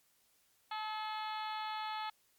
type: harmonic tone with a mistuned harmonic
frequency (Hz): 429.1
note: A4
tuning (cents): -43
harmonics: 2 / 3 / 4 / 5 / 6 / 7 / 8 / 9 / 10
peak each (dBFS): -39 / -44 / -50 / -51 / -52 / -54 / -50 / -57 / -52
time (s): 0.71-2.1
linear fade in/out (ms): 5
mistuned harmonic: 2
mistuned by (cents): +16
effects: white hiss -72 dBFS RMS until 2.38 s + MP3 96 kbps